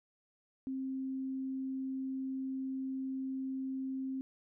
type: tone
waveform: sine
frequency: 264.7 Hz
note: C4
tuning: 20 cents sharp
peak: -35 dBFS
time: 0.67-4.21 s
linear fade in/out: 0 ms
effects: none